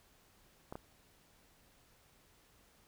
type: clicks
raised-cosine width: 1 ms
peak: -29 dBFS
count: 2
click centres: 0.725 / 0.755 s
effects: pink hiss -67 dBFS RMS until 2.87 s